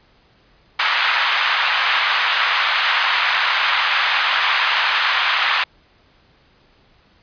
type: band-pass noise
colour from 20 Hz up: pink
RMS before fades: -18 dBFS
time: 0.79-5.64 s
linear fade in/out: 5 ms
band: 1000 to 3700 Hz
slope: 24 dB/octave
effects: pink hiss -55 dBFS RMS until 7.22 s + resampled to 11025 Hz